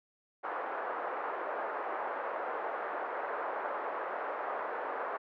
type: band-pass noise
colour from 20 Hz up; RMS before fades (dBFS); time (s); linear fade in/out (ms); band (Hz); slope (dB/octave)
pink; -37; 0.43-5.18; 20; 480 to 1500; 24
effects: none